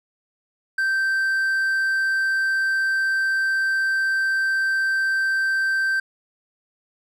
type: tone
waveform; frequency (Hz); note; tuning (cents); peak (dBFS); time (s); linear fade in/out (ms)
triangle; 1561; G6; -8; -17; 0.78-6; 5
effects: none